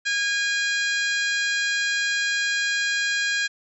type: harmonic tone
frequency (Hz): 817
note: G#5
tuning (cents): -29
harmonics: 2 / 3 / 4 / 5 / 6 / 7 / 8 / 9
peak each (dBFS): -23 / -30 / -32 / -31 / -36 / -38 / -40 / -36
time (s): 0.05-3.48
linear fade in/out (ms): 20
effects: none